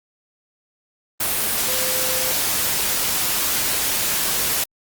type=tone in noise; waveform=sine; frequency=514 Hz; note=C5; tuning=31 cents flat; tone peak=-29 dBFS; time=1.68-2.32 s; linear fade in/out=5 ms; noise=white; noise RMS=-21 dBFS; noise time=1.2-4.64 s; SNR=-11 dB; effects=Opus 32 kbps